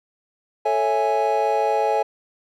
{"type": "chord", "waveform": "triangle", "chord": "A major seventh", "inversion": "none", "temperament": "equal", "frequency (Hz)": [440, 554.4, 659.3, 830.6], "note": ["A4", "C#5", "E5", "G#5"], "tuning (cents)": [0, 0, 0, 0], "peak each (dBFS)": [-22, -23, -23, -19], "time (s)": [0.65, 2.03], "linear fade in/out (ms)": 10, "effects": []}